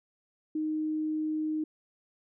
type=tone; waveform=sine; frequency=310 Hz; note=D#4; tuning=6 cents flat; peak=-28 dBFS; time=0.55-1.64 s; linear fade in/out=5 ms; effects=none